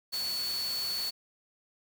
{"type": "tone in noise", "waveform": "sine", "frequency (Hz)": 4435, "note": "C#8", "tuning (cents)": 0, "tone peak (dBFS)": -31, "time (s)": [0.12, 1.11], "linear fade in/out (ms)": 20, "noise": "white", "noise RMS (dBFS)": -40, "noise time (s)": [0.12, 1.11], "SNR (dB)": 6, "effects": []}